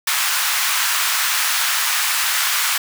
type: high-pass noise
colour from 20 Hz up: pink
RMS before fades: -19 dBFS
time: 0.07-2.78 s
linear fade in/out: 5 ms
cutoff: 1100 Hz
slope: 24 dB/octave
effects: none